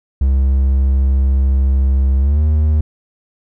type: tone with pitch glide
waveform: triangle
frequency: 66.9 to 76.41 Hz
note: C2 to D#2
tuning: +39 to -31 cents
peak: -8 dBFS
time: 0.21-2.81 s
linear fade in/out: 5 ms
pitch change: +230 cents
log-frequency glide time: 2.19-2.43 s
effects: none